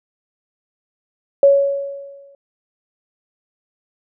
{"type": "tone with exponential decay", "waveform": "sine", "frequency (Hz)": 558, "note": "C#5", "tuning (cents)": 11, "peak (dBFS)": -5, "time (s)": [1.43, 2.35], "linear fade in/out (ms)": 2, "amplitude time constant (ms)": 200, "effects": []}